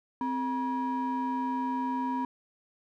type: ring-modulated tone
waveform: triangle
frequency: 350 Hz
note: F4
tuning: 4 cents sharp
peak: -23 dBFS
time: 0.21-2.25 s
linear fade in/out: 2 ms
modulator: 610 Hz
effects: none